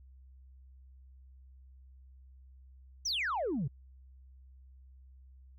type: exponential sweep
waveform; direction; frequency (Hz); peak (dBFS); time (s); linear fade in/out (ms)
sine; down; 6290 to 120; -29; 3.05-3.68; 10
effects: tanh soft clip ceiling -28 dBFS + added 65 Hz sine -53 dBFS peak until 5.58 s